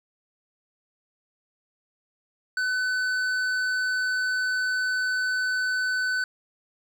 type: tone with hard clipping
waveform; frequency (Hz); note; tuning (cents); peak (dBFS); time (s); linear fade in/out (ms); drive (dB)
triangle; 1507; F#6; +31; -25; 2.57-6.24; 2; 12
effects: none